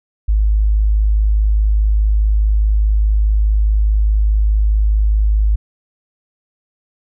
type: tone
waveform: sine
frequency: 52.4 Hz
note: G#1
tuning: 16 cents sharp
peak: -10 dBFS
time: 0.28-5.56 s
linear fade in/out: 10 ms
effects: none